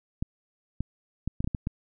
clicks, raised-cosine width 5 ms, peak -16 dBFS, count 8, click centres 0.225 / 0.806 / 1.276 / 1.405 / 1.444 / 1.475 / 1.548 / 1.671 s, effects none

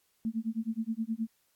sine tone with tremolo, 224.5 Hz, A3, 35 cents sharp, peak -27 dBFS, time 0.25-1.27 s, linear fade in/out 0 ms, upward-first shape sine, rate 9.5 Hz, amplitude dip 100%, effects white hiss -72 dBFS RMS until 1.55 s + AAC 64 kbps

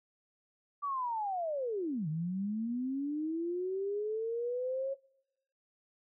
sine linear two-way sweep, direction down then up, 1169 to 150 to 549 Hz, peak -32 dBFS, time 0.82-4.95 s, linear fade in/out 20 ms, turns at 2.08 s, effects noise-tail reverb RT60 0.9 s tail -25 dB re dry

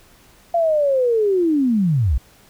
sine linear sweep, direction down, 692 to 52.2 Hz, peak -14 dBFS, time 0.54-2.18 s, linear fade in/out 5 ms, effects pink hiss -51 dBFS RMS until 2.49 s

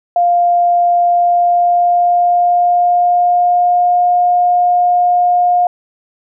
sine tone with pitch glide, 700 to 711.8 Hz, F5 to F5, +4 to +33 cents, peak -8 dBFS, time 0.16-5.67 s, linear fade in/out 2 ms, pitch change +29 cents, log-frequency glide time 1.08-4.06 s, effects none

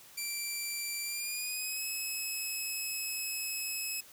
10% pulse tone with pitch glide, 2349 to 2576 Hz, D7 to E7, 0 to -41 cents, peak -26 dBFS, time 0.17-4.01 s, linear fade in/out 10 ms, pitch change +159 cents, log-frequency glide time 1.03-1.84 s, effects white hiss -55 dBFS RMS until 4.12 s

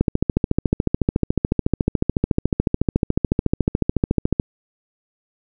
click train, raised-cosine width 3 ms, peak -3 dBFS, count 62, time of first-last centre 0.01-4.398 s, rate 13.9 Hz, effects none

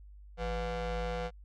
30% pulse ring-modulated tone, 221.8 Hz, A3, 14 cents sharp, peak -27 dBFS, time 0.37-1.31 s, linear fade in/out 50 ms, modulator 274 Hz, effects added 50 Hz sine -49 dBFS peak until 1.44 s + low-pass 4000 Hz 12 dB/octave

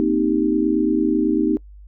sine chord, C minor seventh, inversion third, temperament equal, 233.1 / 261.6 / 311.1 / 392 Hz, Bb3 / C4 / Eb4 / G4, 0 / 0 / 0 / 0 cents, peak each -23 / -22 / -18 / -24 dBFS, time 0-1.57 s, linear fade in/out 0 ms, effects noise-tail reverb RT60 0.1 s tail -24 dB re dry + added 50 Hz sine -39 dBFS peak until 1.87 s

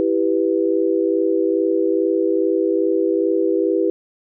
sine chord, E minor, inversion none, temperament equal, 329.6 / 392 / 493.9 Hz, E4 / G4 / B4, 0 / 0 / 0 cents, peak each -19 / -19 / -21 dBFS, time 0-3.9 s, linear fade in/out 0 ms, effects none

